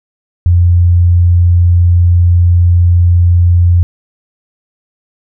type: tone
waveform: sine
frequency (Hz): 87.4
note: F2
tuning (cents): +2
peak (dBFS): -4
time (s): 0.46-3.83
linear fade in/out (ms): 0
effects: none